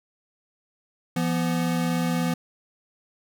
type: tone pair together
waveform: square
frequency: 170.25 / 246.9 Hz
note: F3 / B3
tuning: -44 / 0 cents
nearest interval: tritone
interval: 644 cents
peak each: -25 / -27 dBFS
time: 1.16-2.34 s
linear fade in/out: 5 ms
effects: none